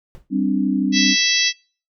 brown noise with exponential decay, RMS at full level -35 dBFS, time 0.15-0.3 s, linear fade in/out 0 ms, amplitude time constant 31 ms
sine chord, G suspended fourth, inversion none, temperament just, 196 / 261.3 / 294 Hz, G3 / C4 / D4, 0 / -2 / +2 cents, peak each -21 / -20 / -21 dBFS, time 0.3-1.16 s, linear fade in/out 50 ms
harmonic tone, 659.3 Hz, E5, in tune, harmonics 3 / 4 / 5 / 6 / 7 / 8 / 9, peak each -23 / -23 / -23 / -23 / -23 / -23 / -23 dBFS, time 0.92-1.53 s, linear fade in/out 50 ms
effects noise-tail reverb RT60 0.4 s tail -25 dB re dry

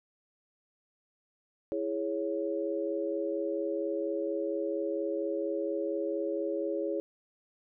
sine chord, C# minor, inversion first, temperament equal with one note detuned, 331 / 415.3 / 554.4 Hz, E4 / G#4 / C#5, +7 / 0 / 0 cents, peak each -34 dBFS, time 1.72-7 s, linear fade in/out 0 ms, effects none

